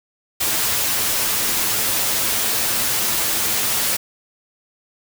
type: noise with comb filter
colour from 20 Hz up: white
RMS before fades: -20 dBFS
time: 0.4-3.97 s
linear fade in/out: 10 ms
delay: 9.2 ms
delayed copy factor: +0.5
effects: none